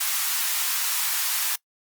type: high-pass noise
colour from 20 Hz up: white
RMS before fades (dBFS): -25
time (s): 0-1.56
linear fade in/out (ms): 10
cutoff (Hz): 880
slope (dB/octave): 24
effects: noise-tail reverb RT60 0.1 s tail -21 dB re dry + Opus 32 kbps